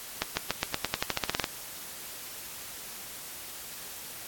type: accelerating click train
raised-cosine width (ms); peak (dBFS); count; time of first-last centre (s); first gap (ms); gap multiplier
0.2; -9; 15; 0.22-1.442; 150; 0.91
effects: white hiss -42 dBFS RMS until 4.27 s + AAC 64 kbps